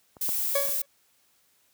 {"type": "clicks", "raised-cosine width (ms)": 1, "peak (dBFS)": [-33, -23, -30, -30], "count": 4, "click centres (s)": [0.168, 0.291, 0.653, 0.69]}
{"type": "noise", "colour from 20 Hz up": "violet", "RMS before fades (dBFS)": -28, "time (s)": [0.21, 0.82], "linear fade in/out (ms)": 5}
{"type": "tone with exponential decay", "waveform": "40% pulse", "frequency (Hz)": 562, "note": "C#5", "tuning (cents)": 24, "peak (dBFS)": -21, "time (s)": [0.55, 0.86], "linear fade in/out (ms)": 5, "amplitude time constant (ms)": 67}
{"effects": ["white hiss -66 dBFS RMS until 1.73 s", "high-pass 60 Hz 12 dB/octave"]}